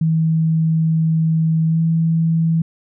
sine tone with pitch glide, 160.9 to 163.52 Hz, E3 to E3, -42 to -14 cents, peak -13 dBFS, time 0.01-2.62 s, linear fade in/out 5 ms, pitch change +28 cents, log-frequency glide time 1.67-1.8 s, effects none

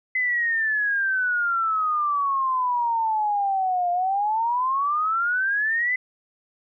sine exponential two-way sweep, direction down then up, 2039 to 698.5 to 2039 Hz, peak -20 dBFS, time 0.15-5.96 s, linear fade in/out 5 ms, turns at 3.91 s, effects none

